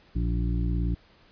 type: harmonic tone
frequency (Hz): 58.4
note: A#1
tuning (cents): +4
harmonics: 1 / 2 / 3 / 5 / 6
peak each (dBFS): -25 / -31 / -32 / -36 / -43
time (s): 0.15-0.95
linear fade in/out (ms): 10
effects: pink hiss -58 dBFS RMS until 1.31 s + resampled to 11025 Hz